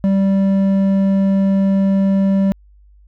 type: tone with hard clipping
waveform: sine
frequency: 194.8 Hz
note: G3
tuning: 11 cents flat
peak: -13 dBFS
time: 0.04-2.52 s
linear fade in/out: 0 ms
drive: 6 dB
effects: added 50 Hz sine -44 dBFS peak until 3.07 s